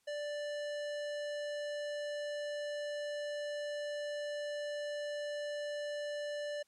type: tone with hard clipping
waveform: sine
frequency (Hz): 587.3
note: D5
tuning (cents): 0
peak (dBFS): -39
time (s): 0.07-6.63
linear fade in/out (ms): 10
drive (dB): 18
effects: white hiss -75 dBFS RMS until 6.67 s + low-pass 10000 Hz 12 dB/octave